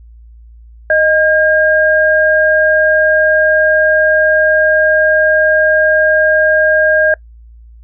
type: tone pair together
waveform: sine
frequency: 620.2 / 1616 Hz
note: D#5 / G#6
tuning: -6 / -48 cents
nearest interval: octave + perfect fourth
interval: 1658 cents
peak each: -10 dBFS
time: 0.9-7.14 s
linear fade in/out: 2 ms
effects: noise-tail reverb RT60 0.1 s tail -24 dB re dry + added 57 Hz sine -35 dBFS peak until 7.83 s